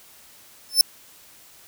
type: tone with exponential growth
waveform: sawtooth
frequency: 5290 Hz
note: E8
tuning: 5 cents sharp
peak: -5 dBFS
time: 0.69-0.81 s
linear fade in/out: 1 ms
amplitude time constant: 24 ms
effects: white hiss -50 dBFS RMS until 1.67 s